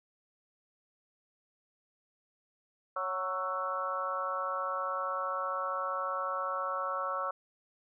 harmonic tone with a mistuned harmonic, 185 Hz, F#3, in tune, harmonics 3 / 4 / 5 / 6 / 7 / 8, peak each -38 / -44 / -44 / -36 / -35 / -48 dBFS, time 2.96-7.31 s, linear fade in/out 5 ms, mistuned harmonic 7, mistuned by +39 cents, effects none

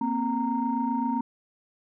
sine tone cluster, 234.3 / 261.9 / 927 Hz, A#3 / C4 / A#5, +9 / +2 / -10 cents, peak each -28 dBFS, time 0.01-1.21 s, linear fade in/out 5 ms, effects tanh soft clip ceiling -15 dBFS

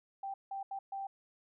sine tone bursts at uneven times, 784 Hz, G5, in tune, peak -37 dBFS, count 4, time 0.23-0.34 / 0.51-0.63 / 0.71-0.79 / 0.92-1.07 s, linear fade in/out 5 ms, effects none

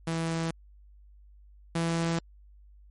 sawtooth tone pair in turn, 164.3 / 166.59 Hz, E3 / E3, -5 / +19 cents, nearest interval unison, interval 24 cents, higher second, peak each -24 / -22 dBFS, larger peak second, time 0.07-0.51 / 1.75-2.19 s, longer neither, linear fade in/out 5 ms, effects added 50 Hz sine -51 dBFS peak until 2.9 s + MP3 48 kbps

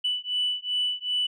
sine beating tone pair, 2973 / 2975.6 Hz, F#7 / F#7, +8 / +9 cents, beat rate 2.6 Hz, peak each -27 dBFS, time 0.04-1.27 s, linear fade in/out 10 ms, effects tanh soft clip ceiling -18 dBFS

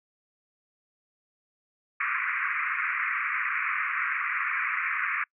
white band-pass noise, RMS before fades -29 dBFS, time 2-5.24 s, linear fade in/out 5 ms, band 1100 to 2400 Hz, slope 96 dB/octave, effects noise-tail reverb RT60 0.1 s tail -26 dB re dry

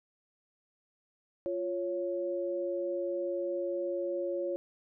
sine tone pair together, 349.2 / 554 Hz, F4 / C#5, 0 / -1 cents, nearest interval minor sixth, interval 799 cents, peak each -34 / -33 dBFS, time 1.46-4.56 s, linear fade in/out 0 ms, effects none

